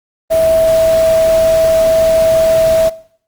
sine tone in noise, 649 Hz, E5, 27 cents flat, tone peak -8 dBFS, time 0.3-2.9 s, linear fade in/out 20 ms, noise pink, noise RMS -24 dBFS, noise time 0.3-2.9 s, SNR +13 dB, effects noise-tail reverb RT60 0.6 s tail -19 dB re dry + Opus 32 kbps

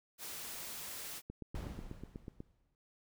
white noise, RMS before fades -45 dBFS, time 0.18-1.22 s, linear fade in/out 50 ms
click train, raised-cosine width 3 ms, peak -31 dBFS, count 10, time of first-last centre 1.3-2.404 s, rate 8.15 Hz
brown noise with exponential decay, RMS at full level -39 dBFS, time 1.55-2.75 s, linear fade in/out 1 ms, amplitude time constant 260 ms
effects none

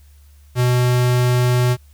square tone, 124 Hz, B2, 7 cents sharp, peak -14 dBFS, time 0.55-1.77 s, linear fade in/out 50 ms, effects added 72 Hz sine -44 dBFS peak until 1.93 s + white hiss -58 dBFS RMS until 1.93 s

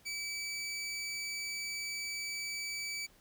20% pulse tone, 2300 Hz, D7, 37 cents flat, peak -32 dBFS, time 0.05-3.07 s, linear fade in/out 20 ms, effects pink hiss -64 dBFS RMS until 3.2 s

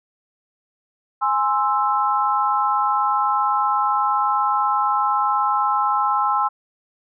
sine chord, Ab augmented, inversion none, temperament equal, 830.6 / 1046.5 / 1318.5 Hz, Ab5 / C6 / E6, 0 / 0 / 0 cents, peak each -21 dBFS, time 1.21-6.49 s, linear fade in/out 20 ms, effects none

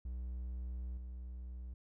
triangle tone with level steps, 61.74 Hz, B1, in tune, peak -37 / -41 dBFS, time 0.05-1.74 s, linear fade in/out 5 ms, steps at 0.97 s, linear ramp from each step 5 ms, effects none

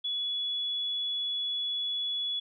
sine tone, 3399 Hz, G#7, 39 cents sharp, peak -29 dBFS, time 0.04-2.4 s, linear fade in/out 10 ms, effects none

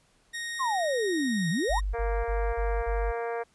sawtooth tone, 1864.7 Hz, A#6, in tune, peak -29 dBFS, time 0.33-1.81 s, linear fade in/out 20 ms
sine exponential two-way sweep, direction down then up, 1118 to 155.2 to 1118 Hz, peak -25 dBFS, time 0.59-1.8 s, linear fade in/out 20 ms, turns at 1.5 s
sine tone bursts, 49 Hz, G1, in tune, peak -26 dBFS, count 5, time 1.69-3.122 s, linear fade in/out 20 ms, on 260 ms, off 33 ms
harmonic tone, 233.1 Hz, A#3, in tune, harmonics 2 / 3 / 4 / 5 / 6 / 7 / 8 / 9 / 10, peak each -31 / -35 / -40 / -43 / -46 / -42 / -49 / -49 / -50 dBFS, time 1.93-3.44 s, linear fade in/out 20 ms
effects pink hiss -65 dBFS RMS until 3.54 s + resampled to 24000 Hz

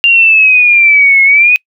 sine exponential two-way sweep, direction down then up, 2794 to 2162 to 2523 Hz, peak -3 dBFS, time 0.04-1.56 s, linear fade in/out 0 ms, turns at 1.23 s, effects noise-tail reverb RT60 0.1 s tail -26 dB re dry

